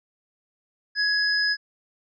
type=tone pair together; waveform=sine; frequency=1676 / 5038 Hz; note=G#6 / D#8; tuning=+15 / +21 cents; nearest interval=octave + perfect fifth; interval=1906 cents; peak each=-22 / -24 dBFS; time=0.95-1.57 s; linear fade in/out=50 ms; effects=none